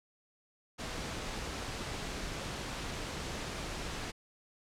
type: noise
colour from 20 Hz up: pink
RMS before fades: -39 dBFS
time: 0.78-4.12 s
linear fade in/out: 20 ms
effects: low-pass 7000 Hz 12 dB/octave